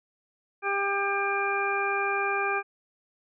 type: harmonic tone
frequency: 398.3 Hz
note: G4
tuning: 28 cents sharp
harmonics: 1 / 2 / 3 / 4 / 6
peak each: -31 / -31 / -31 / -31 / -31 dBFS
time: 0.62-2.63 s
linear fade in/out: 50 ms
effects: none